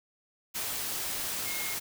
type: tone in noise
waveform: sine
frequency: 2150 Hz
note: C7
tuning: 47 cents sharp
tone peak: -38 dBFS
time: 1.45-1.75 s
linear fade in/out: 20 ms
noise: white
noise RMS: -34 dBFS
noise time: 0.54-1.8 s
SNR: -7 dB
effects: none